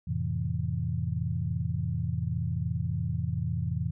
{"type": "chord", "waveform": "sine", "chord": "F major seventh", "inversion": "none", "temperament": "equal", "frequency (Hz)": [87.31, 110, 130.81, 164.81], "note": ["F2", "A2", "C3", "E3"], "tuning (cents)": [0, 0, 0, 0], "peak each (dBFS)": -33, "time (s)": [0.07, 3.91], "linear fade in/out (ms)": 10, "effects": []}